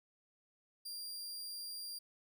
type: tone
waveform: sawtooth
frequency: 4771 Hz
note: D8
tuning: 26 cents sharp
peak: -40 dBFS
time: 0.85-1.99 s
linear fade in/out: 10 ms
effects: none